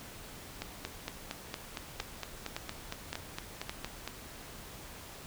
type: two click trains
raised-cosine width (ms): 0.2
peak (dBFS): -19 / -18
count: 16 / 4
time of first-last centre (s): 0.62-4.076 / 2-3.695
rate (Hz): 4.34 / 1.77
effects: pink hiss -48 dBFS RMS until 5.26 s